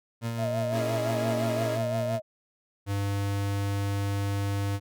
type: tone with tremolo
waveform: 30% pulse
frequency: 115.9 Hz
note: A#2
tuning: 10 cents flat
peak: -25 dBFS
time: 0.21-2.2 s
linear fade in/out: 50 ms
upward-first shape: sine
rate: 5.8 Hz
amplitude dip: 35%
type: tone with vibrato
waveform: sine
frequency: 645 Hz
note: E5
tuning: 38 cents flat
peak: -28 dBFS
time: 0.37-2.22 s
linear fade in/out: 50 ms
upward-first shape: sine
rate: 5.8 Hz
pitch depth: 78 cents each way
type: chord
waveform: sawtooth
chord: A# half-diminished seventh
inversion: none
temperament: equal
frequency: 233.1 / 277.2 / 329.6 / 415.3 Hz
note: A#3 / C#4 / E4 / G#4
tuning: 0 / 0 / 0 / 0 cents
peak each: -34 dBFS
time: 0.71-1.8 s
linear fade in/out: 50 ms
type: tone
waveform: square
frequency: 100 Hz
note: G2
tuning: 35 cents sharp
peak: -27 dBFS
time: 2.86-4.8 s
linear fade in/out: 50 ms
effects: none